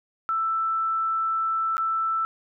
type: tone with dropouts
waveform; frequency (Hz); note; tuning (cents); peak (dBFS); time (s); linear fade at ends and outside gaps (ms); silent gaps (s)
sine; 1325; E6; +9; -22; 0.29-2.25; 0; 1.769-1.78
effects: none